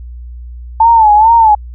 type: tone with vibrato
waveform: sine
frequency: 880 Hz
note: A5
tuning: in tune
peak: -3 dBFS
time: 0.8-1.55 s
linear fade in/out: 5 ms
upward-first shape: sine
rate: 2.3 Hz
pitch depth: 98 cents each way
effects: added 60 Hz sine -25 dBFS peak until 1.74 s